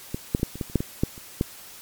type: clicks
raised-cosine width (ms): 3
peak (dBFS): -14 / -7 / -26 / -8 / -23 / -14 / -29 / -6 / -14 / -7 / -29 / -8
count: 12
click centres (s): 0.145 / 0.349 / 0.397 / 0.431 / 0.556 / 0.612 / 0.699 / 0.757 / 0.805 / 1.035 / 1.179 / 1.411
effects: white hiss -44 dBFS RMS until 1.81 s + MP3 96 kbps